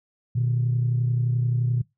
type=tone pair together; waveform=sine; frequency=120 / 151.53 Hz; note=B2 / D#3; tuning=-49 / -45 cents; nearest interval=major third; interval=404 cents; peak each=-20 / -28 dBFS; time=0.35-1.82 s; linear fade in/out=10 ms; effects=noise-tail reverb RT60 0.2 s tail -22 dB re dry + tanh soft clip ceiling -14 dBFS